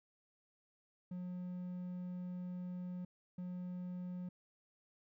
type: tone bursts at uneven times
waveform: triangle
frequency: 180 Hz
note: F#3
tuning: 47 cents flat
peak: -39 dBFS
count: 2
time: 1.11-3.05 / 3.38-4.29 s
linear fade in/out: 5 ms
effects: none